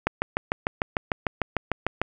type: click train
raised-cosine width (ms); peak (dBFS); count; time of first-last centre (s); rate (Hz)
0.5; -7; 14; 0.07-2.016; 6.68
effects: none